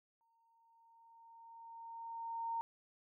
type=tone with exponential growth; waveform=sine; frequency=919 Hz; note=A#5; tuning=25 cents flat; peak=-35 dBFS; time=0.21-2.61 s; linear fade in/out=0 ms; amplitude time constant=520 ms; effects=none